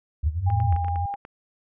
sine linear two-way sweep, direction up then down, 69.3 to 118.4 to 69.3 Hz, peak -21 dBFS, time 0.23-0.76 s, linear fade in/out 10 ms, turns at 0.65 s
sine tone with vibrato, 85.7 Hz, F2, 32 cents flat, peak -24 dBFS, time 0.26-1.06 s, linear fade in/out 5 ms, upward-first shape sine, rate 12 Hz, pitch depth 77 cents each way
sine tone, 805 Hz, G5, 46 cents sharp, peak -27 dBFS, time 0.46-1.16 s, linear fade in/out 20 ms
clicks, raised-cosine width 0.5 ms, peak -25 dBFS, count 9, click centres 0.502 / 0.602 / 0.725 / 0.763 / 0.846 / 0.883 / 0.959 / 1.14 / 1.251 s
effects none

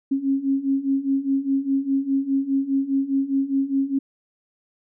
sine beating tone pair, 269.6 / 274.5 Hz, C#4 / C#4, -48 / -17 cents, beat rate 4.9 Hz, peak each -24 / -21 dBFS, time 0.11-3.99 s, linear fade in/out 10 ms, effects none

